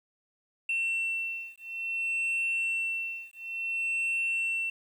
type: beating tone pair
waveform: sine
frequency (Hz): 2700 / 2700.57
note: E7 / E7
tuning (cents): +41 / +41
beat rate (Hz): 0.57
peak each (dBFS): -30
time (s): 0.69-4.7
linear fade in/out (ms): 5
effects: tanh soft clip ceiling -25 dBFS + 10-bit